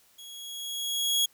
sawtooth tone with level ramp, 3322 Hz, G#7, in tune, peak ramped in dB -41 to -18 dBFS, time 0.18-1.26 s, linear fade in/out 10 ms, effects white hiss -62 dBFS RMS until 1.33 s

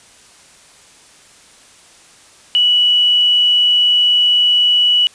sine tone with quantisation, 2944 Hz, F#7, 9 cents flat, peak -9 dBFS, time 2.55-5.07 s, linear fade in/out 0 ms, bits 6, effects white hiss -45 dBFS RMS until 5.14 s + resampled to 22050 Hz

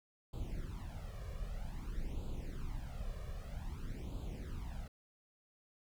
brown noise with flanger, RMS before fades -42 dBFS, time 0.33-4.88 s, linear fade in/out 5 ms, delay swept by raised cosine 0.26 to 1.76 ms, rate 0.52 Hz, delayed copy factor +0.85, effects none

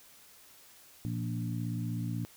harmonic tone with a mistuned harmonic, 58.27 Hz, A#1, in tune, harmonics 2 / 3 / 4 / 5, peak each -34 / -38 / -40 / -42 dBFS, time 1.05-2.25 s, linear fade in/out 0 ms, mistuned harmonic 3, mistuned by -18 cents, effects white hiss -57 dBFS RMS until 2.36 s

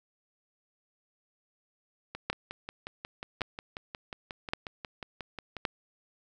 two click trains, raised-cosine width 0.3 ms, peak -12 / -22 dBFS, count 4 / 20, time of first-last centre 2.3-5.652 / 2.15-5.567 s, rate 0.895 / 5.56 Hz, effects none

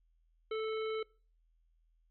harmonic tone, 438.6 Hz, A4, 6 cents flat, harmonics 1 / 3 / 5 / 7 / 9, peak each -34 / -44 / -48 / -51 / -53 dBFS, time 0.51-1.03 s, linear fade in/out 5 ms, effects noise-tail reverb RT60 0.4 s tail -24 dB re dry + added 41 Hz sine -68 dBFS peak until 2.1 s

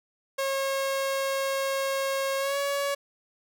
sawtooth tone with pitch glide, 543 to 562.8 Hz, C#5 to C#5, -36 to +26 cents, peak -22 dBFS, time 0.38-2.95 s, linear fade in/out 10 ms, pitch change +62 cents, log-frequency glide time 2.38-2.58 s, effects none

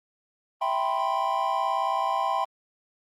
triangle chord, C major seventh, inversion first, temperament equal, 659.3 / 784 / 987.8 / 1046.5 Hz, E5 / G5 / B5 / C6, 0 / 0 / 0 / 0 cents, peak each -30 / -26 / -27 / -27 dBFS, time 0.61-2.45 s, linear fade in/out 10 ms, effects Opus 32 kbps

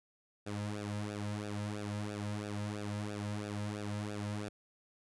sawtooth tone with flanger, 103.83 Hz, G#2, in tune, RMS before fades -39 dBFS, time 0.46-4.49 s, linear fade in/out 10 ms, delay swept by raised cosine 0.95 to 2.75 ms, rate 3 Hz, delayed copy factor -0.95, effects resampled to 24000 Hz

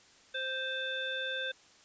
harmonic tone with a mistuned harmonic, 523.3 Hz, C5, in tune, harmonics 1 / 3 / 5 / 7, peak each -40 / -36 / -45 / -38 dBFS, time 0.34-1.52 s, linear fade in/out 10 ms, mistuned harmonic 7, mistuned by -50 cents, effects white hiss -60 dBFS RMS until 1.84 s + resampled to 16000 Hz

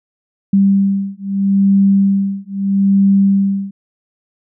sine beating tone pair, 196.3 / 197.08 Hz, G3 / G3, +3 / +10 cents, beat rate 0.78 Hz, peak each -13 dBFS, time 0.53-3.71 s, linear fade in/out 5 ms, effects none

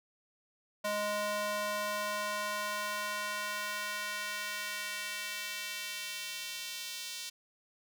square tone with high-pass filter sweep, 207.7 Hz, G#3, in tune, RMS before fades -37 dBFS, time 0.84-7.3 s, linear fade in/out 10 ms, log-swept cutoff 600 to 3700 Hz, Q 1.2, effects none

